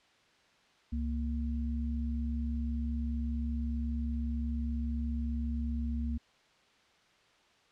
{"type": "tone pair together", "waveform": "sine", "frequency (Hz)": [68.4, 233.5], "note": ["C#2", "A#3"], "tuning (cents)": [-23, 3], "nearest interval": "octave + major sixth", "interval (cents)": 2126, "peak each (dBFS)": [-32, -36], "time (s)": [0.92, 6.18], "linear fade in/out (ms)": 10, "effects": ["white hiss -65 dBFS RMS until 7.71 s", "low-pass 4000 Hz 12 dB/octave"]}